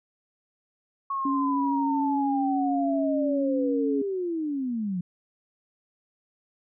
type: linear sweep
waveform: sine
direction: down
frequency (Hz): 1104 to 171.2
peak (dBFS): -26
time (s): 1.1-5.01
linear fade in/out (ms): 5
type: tone with vibrato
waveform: sine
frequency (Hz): 277.2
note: C#4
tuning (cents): 0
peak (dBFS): -24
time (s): 1.25-4.02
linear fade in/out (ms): 5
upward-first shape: sine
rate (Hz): 13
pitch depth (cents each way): 14
effects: none